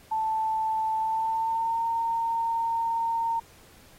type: tone with pitch glide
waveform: sine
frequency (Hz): 880 to 916.8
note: A5 to A#5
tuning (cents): 0 to -29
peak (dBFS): -24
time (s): 0.11-3.4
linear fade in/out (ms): 10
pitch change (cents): +71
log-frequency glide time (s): 0.97-1.81
effects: pink hiss -55 dBFS RMS until 3.98 s + AAC 48 kbps